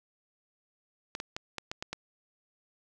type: clicks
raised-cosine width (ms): 0.2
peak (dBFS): -18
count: 7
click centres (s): 1.151 / 1.201 / 1.365 / 1.583 / 1.715 / 1.825 / 1.93
effects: none